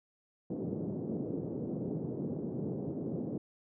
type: band-pass noise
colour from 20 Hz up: pink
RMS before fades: -37 dBFS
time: 0.5-3.38 s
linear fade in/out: 5 ms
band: 140 to 450 Hz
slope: 24 dB/octave
effects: none